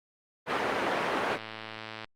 pink band-pass noise, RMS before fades -29 dBFS, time 0.46-1.39 s, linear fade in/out 50 ms, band 380 to 2100 Hz, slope 12 dB/octave
click train, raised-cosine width 0.3 ms, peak -23 dBFS, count 84, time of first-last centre 1.29-2.045 s, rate 110 Hz
effects Opus 32 kbps

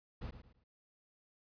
brown noise with echo, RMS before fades -43 dBFS, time 0.21-0.31 s, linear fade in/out 10 ms, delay 110 ms, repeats 3, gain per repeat -10 dB, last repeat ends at 0.64 s, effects resampled to 11025 Hz

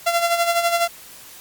sawtooth tone with tremolo, 684 Hz, F5, 36 cents flat, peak -11 dBFS, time 0.06-0.88 s, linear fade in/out 10 ms, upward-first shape sine, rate 12 Hz, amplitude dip 60%, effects white hiss -42 dBFS RMS until 1.4 s + Opus 48 kbps

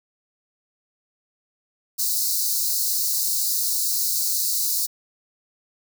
white high-pass noise, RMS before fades -23 dBFS, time 1.98-4.87 s, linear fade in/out 20 ms, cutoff 4000 Hz, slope 96 dB/octave, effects none

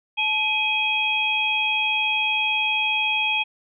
sine tone cluster, 864 / 2513 / 3271 Hz, A5 / D#7 / G#7, -32 / +17 / -27 cents, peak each -28 / -21 / -26 dBFS, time 0.17-3.44 s, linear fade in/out 20 ms, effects none

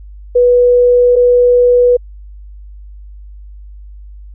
sine tone pair in turn, 490 / 490 Hz, B4 / B4, -14 / -14 cents, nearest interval unison, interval 0 cents, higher neither, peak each -5 dBFS, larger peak neither, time 0.35-1.16 / 1.16-1.97 s, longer neither, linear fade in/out 10 ms, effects added 50 Hz sine -30 dBFS peak until 4.34 s

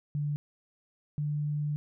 sine tone pair in turn, 146.7 / 148.15 Hz, D3 / D3, -2 / +15 cents, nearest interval unison, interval 17 cents, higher second, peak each -28 dBFS, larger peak neither, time 0.15-0.36 / 1.18-1.76 s, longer second, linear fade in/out 0 ms, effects none

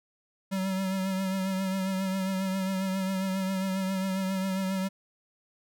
square tone with vibrato, 190.5 Hz, G3, 49 cents flat, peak -28 dBFS, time 0.51-4.89 s, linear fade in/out 20 ms, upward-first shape triangle, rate 7.4 Hz, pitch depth 39 cents each way, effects none

